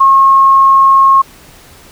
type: tone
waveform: sine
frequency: 1083 Hz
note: C#6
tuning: 41 cents flat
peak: -3 dBFS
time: 0-1.22 s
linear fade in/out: 10 ms
effects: pink hiss -39 dBFS RMS until 1.91 s